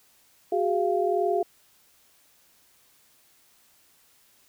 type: tone cluster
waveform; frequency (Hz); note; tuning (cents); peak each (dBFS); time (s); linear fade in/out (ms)
sine; 368.9 / 410.5 / 693; F#4 / G#4 / F5; -5 / -20 / -14; -26; 0.52-1.43; 5
effects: white hiss -61 dBFS RMS until 4.48 s